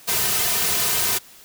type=noise with comb filter; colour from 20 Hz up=white; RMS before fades=-21 dBFS; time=0.07-1.19 s; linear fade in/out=20 ms; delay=3.6 ms; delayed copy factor=-0.75; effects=white hiss -47 dBFS RMS until 1.44 s